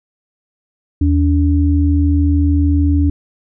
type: tone pair together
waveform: sine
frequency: 80 / 286.7 Hz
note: D#2 / D4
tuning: +49 / -42 cents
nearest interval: octave + minor seventh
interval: 2209 cents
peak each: -11 / -15 dBFS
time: 1.01-3.1 s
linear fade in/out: 5 ms
effects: none